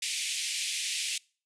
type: band-pass noise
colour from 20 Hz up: pink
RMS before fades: -33 dBFS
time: 0.02-1.18 s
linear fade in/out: 5 ms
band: 2200 to 10000 Hz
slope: 48 dB/octave
effects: noise-tail reverb RT60 0.4 s tail -25 dB re dry